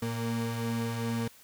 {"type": "tone pair together", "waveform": "35% pulse", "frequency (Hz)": [114.9, 232.3], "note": ["A#2", "A#3"], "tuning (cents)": [-25, -6], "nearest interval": "octave", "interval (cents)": 1219, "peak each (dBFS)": [-31, -31], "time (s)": [0.02, 1.28], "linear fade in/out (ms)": 5, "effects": ["white hiss -56 dBFS RMS until 1.43 s"]}